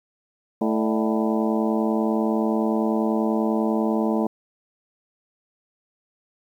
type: harmonic tone with a mistuned harmonic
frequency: 110 Hz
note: A2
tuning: in tune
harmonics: 2 / 3 / 4 / 5 / 6 / 7 / 8 / 9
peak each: -22 / -26 / -28 / -30 / -32 / -33 / -34 / -35 dBFS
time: 0.61-4.27 s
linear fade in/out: 5 ms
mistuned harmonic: 5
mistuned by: +120 cents
effects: 9-bit